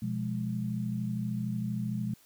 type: chord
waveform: sine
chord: F diminished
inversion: second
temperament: equal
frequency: 123.47 / 174.61 / 207.7 Hz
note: Cb3 / F3 / Ab3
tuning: 0 / 0 / 0 cents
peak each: -34 / -37 / -33 dBFS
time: 0.02-2.14 s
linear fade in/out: 5 ms
effects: white hiss -61 dBFS RMS until 2.25 s